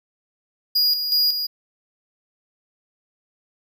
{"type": "tone with tremolo", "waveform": "square", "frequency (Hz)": 4877, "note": "D#8", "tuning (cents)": -35, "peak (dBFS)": -16, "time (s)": [0.75, 1.47], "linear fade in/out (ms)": 10, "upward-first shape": "square", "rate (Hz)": 2.7, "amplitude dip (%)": 55, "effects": []}